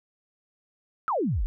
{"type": "exponential sweep", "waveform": "sine", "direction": "down", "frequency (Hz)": [1396.9, 33.82], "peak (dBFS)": -23, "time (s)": [1.08, 1.46], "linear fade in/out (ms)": 0, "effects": []}